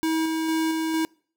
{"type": "tone with tremolo", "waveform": "square", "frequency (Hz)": 320.8, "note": "E4", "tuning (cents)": -47, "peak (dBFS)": -22, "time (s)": [0.03, 1.05], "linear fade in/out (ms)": 0, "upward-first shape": "square", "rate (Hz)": 2.2, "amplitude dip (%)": 25, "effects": ["noise-tail reverb RT60 0.5 s tail -26 dB re dry"]}